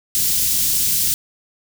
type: band-stop noise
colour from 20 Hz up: white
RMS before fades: -18 dBFS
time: 0.15-1.14 s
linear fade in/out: 0 ms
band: 180 to 4400 Hz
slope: 12 dB/octave
effects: none